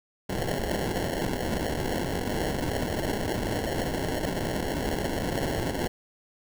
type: noise with sample-and-hold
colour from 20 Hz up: white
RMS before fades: -29 dBFS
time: 0.29-5.88 s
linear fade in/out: 10 ms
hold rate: 1225 Hz
effects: none